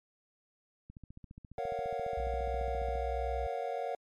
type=click train; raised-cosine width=5 ms; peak=-36 dBFS; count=31; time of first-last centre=0.9-2.955 s; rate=14.6 Hz
type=chord; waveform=triangle; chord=Gb major seventh; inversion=first; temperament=equal; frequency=466.2 / 554.4 / 698.5 / 740 Hz; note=Bb4 / Db5 / F5 / Gb5; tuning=0 / 0 / 0 / 0 cents; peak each=-37 dBFS; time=1.58-3.95 s; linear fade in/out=2 ms
type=tone; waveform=sine; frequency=61.74 Hz; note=B1; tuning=in tune; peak=-35 dBFS; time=2.17-3.47 s; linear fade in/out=5 ms
effects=MP3 64 kbps